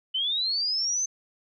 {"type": "linear sweep", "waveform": "sine", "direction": "up", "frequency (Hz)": [2982, 6272], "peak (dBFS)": -24, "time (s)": [0.14, 1.06], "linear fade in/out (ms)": 10, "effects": []}